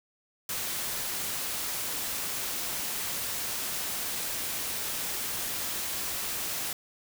white noise, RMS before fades -33 dBFS, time 0.49-6.73 s, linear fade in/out 2 ms, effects none

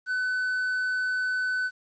triangle tone, 1506 Hz, F#6, 30 cents sharp, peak -23 dBFS, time 0.06-1.71 s, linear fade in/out 50 ms, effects resampled to 16000 Hz + 10-bit

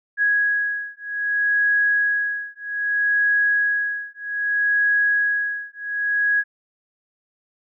sine beating tone pair, 1661.2 / 1661.83 Hz, G#6 / G#6, 0 / +1 cents, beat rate 0.63 Hz, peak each -21 dBFS, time 0.17-6.44 s, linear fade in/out 50 ms, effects none

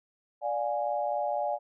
sine chord, D diminished, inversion none, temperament equal with one note detuned, 587.3 / 711.1 / 830.6 Hz, D5 / F5 / Ab5, 0 / +31 / 0 cents, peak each -31 / -32 / -32 dBFS, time 0.41-1.59 s, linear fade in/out 50 ms, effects none

